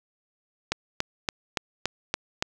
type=click train; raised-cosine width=0.2 ms; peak=-7 dBFS; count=7; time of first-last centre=0.72-2.425 s; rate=3.52 Hz; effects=7-bit